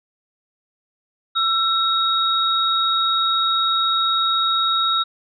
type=tone pair together; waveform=sine; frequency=1338 / 3776 Hz; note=E6 / A#7; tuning=+25 / +22 cents; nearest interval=octave + tritone; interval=1797 cents; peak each=-19 dBFS; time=1.35-5.04 s; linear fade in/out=20 ms; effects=none